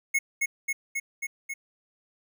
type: tone with echo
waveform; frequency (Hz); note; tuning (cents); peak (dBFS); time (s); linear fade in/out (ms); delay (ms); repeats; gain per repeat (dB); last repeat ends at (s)
square; 2179; C#7; -30; -22; 0.14-0.19; 10; 270; 5; -2; 1.54
effects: none